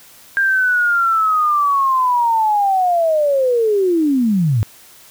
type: linear sweep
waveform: sine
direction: down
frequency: 1604 to 98 Hz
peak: -12 dBFS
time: 0.37-4.63 s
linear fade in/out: 0 ms
effects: white hiss -44 dBFS RMS until 5.1 s